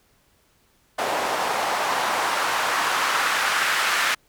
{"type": "noise with band-pass filter sweep", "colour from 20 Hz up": "white", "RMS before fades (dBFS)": -23, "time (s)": [0.98, 4.15], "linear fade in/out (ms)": 10, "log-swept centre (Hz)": [690, 1600], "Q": 1.5, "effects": ["pink hiss -62 dBFS RMS until 4.28 s"]}